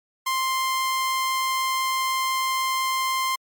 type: tone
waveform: sawtooth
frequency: 1049 Hz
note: C6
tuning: 4 cents sharp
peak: -18 dBFS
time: 0.26-3.36 s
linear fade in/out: 10 ms
effects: MP3 96 kbps